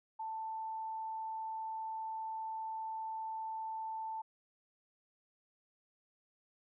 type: tone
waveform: sine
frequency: 885 Hz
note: A5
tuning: 10 cents sharp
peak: -38 dBFS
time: 0.19-4.22 s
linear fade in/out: 10 ms
effects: none